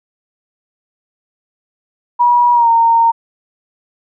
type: tone with pitch glide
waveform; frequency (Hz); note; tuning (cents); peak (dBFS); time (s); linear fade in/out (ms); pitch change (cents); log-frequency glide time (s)
sine; 965 to 920.9; B5 to A#5; -40 to -21; -7; 2.19-3.12; 20; -81; 2.53-2.69
effects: none